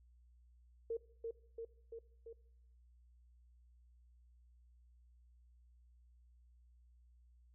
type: tone with echo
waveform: sine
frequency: 457.9 Hz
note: A#4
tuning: 31 cents flat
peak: -36 dBFS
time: 0.9-0.97 s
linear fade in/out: 5 ms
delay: 340 ms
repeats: 4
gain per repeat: -3 dB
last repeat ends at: 2.33 s
effects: noise-tail reverb RT60 0.8 s tail -21 dB re dry + added 60 Hz sine -63 dBFS peak until 7.54 s